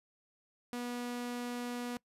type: tone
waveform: sawtooth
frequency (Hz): 243.1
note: B3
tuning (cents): -27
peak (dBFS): -33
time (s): 0.73-1.97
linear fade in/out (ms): 0
effects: noise-tail reverb RT60 0.1 s tail -23 dB re dry + resampled to 32000 Hz